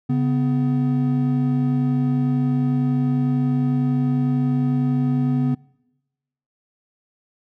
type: tone pair together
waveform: triangle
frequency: 140 / 251 Hz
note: C#3 / B3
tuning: +18 / +28 cents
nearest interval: minor seventh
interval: 1010 cents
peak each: -18 dBFS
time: 0.09-5.55 s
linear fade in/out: 10 ms
effects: noise-tail reverb RT60 1.0 s tail -25 dB re dry